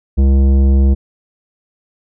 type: tone with tanh clipping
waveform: sine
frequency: 67.7 Hz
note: C#2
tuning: 40 cents flat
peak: -9 dBFS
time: 0.17-0.95 s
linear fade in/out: 20 ms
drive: 13 dB
effects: none